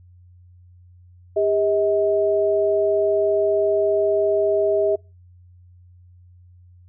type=tone pair together; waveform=sine; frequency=402.1 / 636.9 Hz; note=G4 / D#5; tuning=+44 / +40 cents; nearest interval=minor sixth; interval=796 cents; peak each=-19 dBFS; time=1.36-4.96 s; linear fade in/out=10 ms; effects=noise-tail reverb RT60 0.3 s tail -26 dB re dry + added 89 Hz sine -46 dBFS peak until 6.88 s